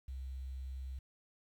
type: tone with quantisation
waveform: sine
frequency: 65.41 Hz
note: C2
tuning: in tune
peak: -40 dBFS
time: 0.08-0.99 s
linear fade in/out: 5 ms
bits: 11
effects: none